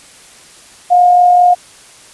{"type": "tone with amplitude modulation", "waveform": "sine", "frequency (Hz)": 714, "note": "F5", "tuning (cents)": 38, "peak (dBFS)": -3, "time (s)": [0.9, 1.55], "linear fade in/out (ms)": 20, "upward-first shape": "sine", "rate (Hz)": 44.9, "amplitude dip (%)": 35, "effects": ["white hiss -40 dBFS RMS until 2.13 s", "resampled to 24000 Hz"]}